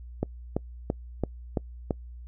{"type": "click train", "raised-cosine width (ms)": 2, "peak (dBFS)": -12, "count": 6, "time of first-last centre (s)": [0.23, 1.908], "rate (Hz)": 2.98, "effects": ["noise-tail reverb RT60 0.1 s tail -26 dB re dry", "added 60 Hz sine -40 dBFS peak until 2.27 s"]}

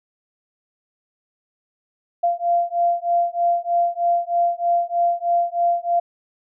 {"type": "beating tone pair", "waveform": "sine", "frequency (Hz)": [690, 693.2], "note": ["F5", "F5"], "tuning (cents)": [-21, -13], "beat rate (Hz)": 3.2, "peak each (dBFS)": -20, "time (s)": [2.23, 6], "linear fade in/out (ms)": 10, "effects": []}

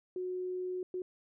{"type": "tone bursts at uneven times", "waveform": "sine", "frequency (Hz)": 365.9, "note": "F#4", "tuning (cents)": -19, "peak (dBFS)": -34, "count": 2, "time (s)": [[0.16, 0.83], [0.94, 1.02]], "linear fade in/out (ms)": 2, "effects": []}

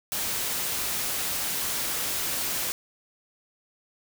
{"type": "noise", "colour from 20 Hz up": "white", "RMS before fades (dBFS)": -29, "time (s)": [0.12, 2.72], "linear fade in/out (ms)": 0, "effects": []}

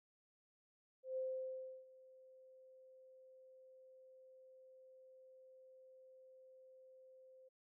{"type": "tone with ADSR envelope", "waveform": "sine", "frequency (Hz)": 520, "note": "C5", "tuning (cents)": -11, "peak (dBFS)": -38, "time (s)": [1.03, 7.49], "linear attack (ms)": 140, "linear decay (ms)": 680, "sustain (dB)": -22, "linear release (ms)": 13, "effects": []}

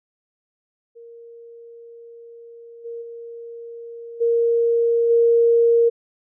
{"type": "tone with level steps", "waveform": "sine", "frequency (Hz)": 466.2, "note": "A#4", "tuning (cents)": 0, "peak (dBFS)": [-39, -29, -33, -15, -12], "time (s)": [0.95, 5.9], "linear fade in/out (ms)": 20, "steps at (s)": [2.84, 3.01, 4.2, 5.09], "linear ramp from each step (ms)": 20, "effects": []}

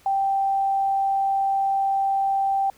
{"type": "tone", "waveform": "sine", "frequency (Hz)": 783, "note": "G5", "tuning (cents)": -2, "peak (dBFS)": -19, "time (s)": [0.06, 2.7], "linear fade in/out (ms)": 2, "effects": ["pink hiss -55 dBFS RMS until 2.77 s"]}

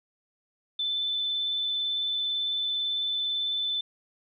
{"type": "tone with vibrato", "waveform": "sine", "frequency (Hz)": 3520, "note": "A7", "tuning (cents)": 0, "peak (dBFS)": -26, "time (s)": [0.79, 3.81], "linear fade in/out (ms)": 5, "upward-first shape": "triangle", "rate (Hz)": 18, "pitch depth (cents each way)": 16, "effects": []}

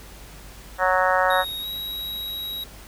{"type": "harmonic tone", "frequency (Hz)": 185, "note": "F#3", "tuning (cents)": 0, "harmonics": [3, 4, 5, 6, 7, 8, 9, 10], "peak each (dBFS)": [-23, -24, -25, -26, -26, -27, -28, -28], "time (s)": [0.78, 1.45], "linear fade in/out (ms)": 50}
{"type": "tone with pitch glide", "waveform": "square", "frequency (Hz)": [3765, 3835], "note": ["A#7", "A#7"], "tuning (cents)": [16, 48], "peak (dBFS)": -29, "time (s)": [1.3, 2.64], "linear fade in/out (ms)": 5, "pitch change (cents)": 32, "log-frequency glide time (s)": [1.6, 1.67]}
{"effects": ["added 50 Hz sine -44 dBFS peak until 2.87 s", "pink hiss -45 dBFS RMS until 2.87 s"]}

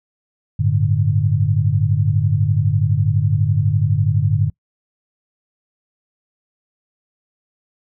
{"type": "chord", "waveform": "sine", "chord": "G suspended second", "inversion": "none", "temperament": "equal", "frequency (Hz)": [98, 110, 146.83], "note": ["G2", "A2", "D3"], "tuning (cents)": [0, 0, 0], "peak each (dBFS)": -18, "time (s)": [0.59, 4.5], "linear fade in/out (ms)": 10, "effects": ["noise-tail reverb RT60 0.1 s tail -23 dB re dry"]}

